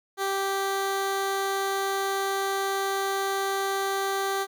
15% pulse tone, 390.9 Hz, G4, 5 cents flat, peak -19 dBFS, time 0.17-4.47 s, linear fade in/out 50 ms, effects none

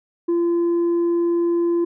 sine tone with tanh clipping, 342.3 Hz, F4, 35 cents flat, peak -17 dBFS, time 0.28-1.85 s, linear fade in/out 10 ms, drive 2 dB, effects none

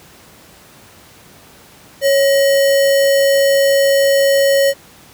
sine tone with sample-and-hold, 553 Hz, C#5, 4 cents flat, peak -9 dBFS, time 2.01-4.74 s, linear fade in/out 50 ms, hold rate 2450 Hz, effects pink hiss -43 dBFS RMS until 5.13 s + high-pass 80 Hz 12 dB/octave

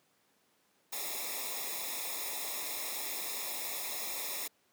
white noise with comb filter, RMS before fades -38 dBFS, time 0.92-4.48 s, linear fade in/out 10 ms, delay 0.66 ms, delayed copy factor -1, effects pink hiss -71 dBFS RMS until 4.72 s + high-pass 200 Hz 12 dB/octave

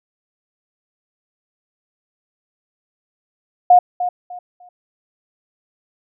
sine tone with echo, 718 Hz, F5, 48 cents sharp, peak -5 dBFS, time 3.7-3.79 s, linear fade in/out 5 ms, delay 300 ms, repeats 3, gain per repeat -12 dB, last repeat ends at 4.69 s, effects none

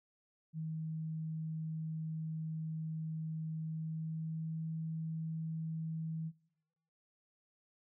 sine tone with pitch glide, 158.9 to 160.75 Hz, D#3 to E3, +37 to -43 cents, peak -37 dBFS, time 0.53-6.32 s, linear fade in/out 50 ms, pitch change +20 cents, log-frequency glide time 3.6-4.66 s, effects noise-tail reverb RT60 0.9 s tail -20 dB re dry

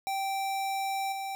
square tone with level steps, 780 Hz, G5, 9 cents flat, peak -30 / -34 dBFS, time 0.07-1.35 s, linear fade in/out 0 ms, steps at 1.12 s, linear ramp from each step 5 ms, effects none

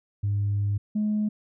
sine tone pair in turn, 101.7 / 211.5 Hz, G#2 / G#3, -36 / +32 cents, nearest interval octave + minor second, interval 1268 cents, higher second, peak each -21 dBFS, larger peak neither, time 0.23-0.78 / 0.95-1.29 s, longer first, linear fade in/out 10 ms, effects tanh soft clip ceiling -19 dBFS

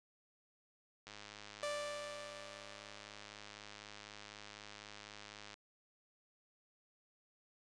click train, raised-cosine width 0.2 ms, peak -33 dBFS, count 466, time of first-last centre 1.07-5.541 s, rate 104 Hz
sawtooth tone with exponential decay, 587.3 Hz, D5, in tune, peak -33 dBFS, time 1.63-3.84 s, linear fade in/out 1 ms, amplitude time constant 480 ms
effects resampled to 22050 Hz

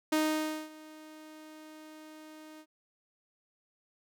sawtooth tone with ADSR envelope, 310.2 Hz, D#4, 5 cents flat, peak -21 dBFS, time 0.12-2.66 s, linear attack 7 ms, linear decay 560 ms, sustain -23 dB, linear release 64 ms, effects none

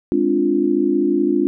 sine chord, D half-diminished seventh, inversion second, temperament equal, 207.7 / 261.6 / 293.7 / 349.2 Hz, Ab3 / C4 / D4 / F4, 0 / 0 / 0 / 0 cents, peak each -24 / -22 / -18 / -18 dBFS, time 0.12-1.47 s, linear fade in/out 0 ms, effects none

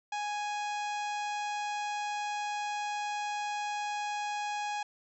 harmonic tone with a mistuned harmonic, 830.6 Hz, G#5, in tune, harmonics 1 / 2 / 3 / 4 / 5 / 6 / 7 / 8 / 9, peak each -33 / -43 / -42 / -47 / -51 / -53 / -53 / -53 / -55 dBFS, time 0.12-4.83 s, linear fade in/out 5 ms, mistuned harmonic 9, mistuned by +27 cents, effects none

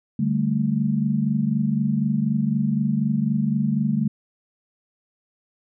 sine chord, D suspended fourth, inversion none, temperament equal, 146.83 / 196 / 220 Hz, D3 / G3 / A3, 0 / 0 / 0 cents, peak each -24 / -24 / -22 dBFS, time 0.19-4.08 s, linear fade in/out 5 ms, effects none

